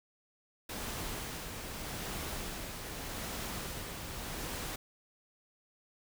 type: noise with tremolo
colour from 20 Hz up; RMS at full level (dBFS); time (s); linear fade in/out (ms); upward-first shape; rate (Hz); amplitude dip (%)
pink; -39; 0.69-4.76; 5; sine; 0.83; 35
effects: none